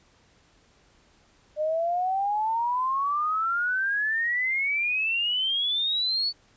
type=exponential sweep; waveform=sine; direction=up; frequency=600 to 4503 Hz; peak=-23 dBFS; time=1.56-6.33 s; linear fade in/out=50 ms; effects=pink hiss -61 dBFS RMS until 6.56 s + resampled to 16000 Hz